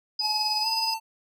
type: tone with tremolo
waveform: sine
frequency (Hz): 4978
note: D#8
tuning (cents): 0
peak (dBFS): -22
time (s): 0.19-0.94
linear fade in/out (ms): 5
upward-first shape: triangle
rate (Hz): 19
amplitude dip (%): 65
type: tone with pitch glide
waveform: square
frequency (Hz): 856 to 892.9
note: A5 to A5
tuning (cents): -48 to +25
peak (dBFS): -29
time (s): 0.2-1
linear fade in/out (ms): 50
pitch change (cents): +73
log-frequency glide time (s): 0.62-0.67
effects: none